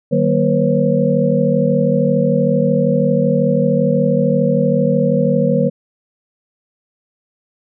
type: tone cluster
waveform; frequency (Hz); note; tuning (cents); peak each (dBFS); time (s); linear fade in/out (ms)
sine; 153.2 / 190.1 / 235.4 / 488.1 / 541; D#3 / F#3 / A#3 / B4 / C#5; -27 / +47 / +17 / -20 / -42; -18; 0.11-5.7; 20
effects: none